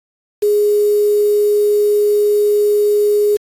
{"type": "tone with quantisation", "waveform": "sine", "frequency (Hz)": 415.3, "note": "G#4", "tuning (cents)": 0, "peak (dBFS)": -10, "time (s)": [0.42, 3.37], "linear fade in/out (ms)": 10, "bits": 5, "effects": ["AAC 64 kbps"]}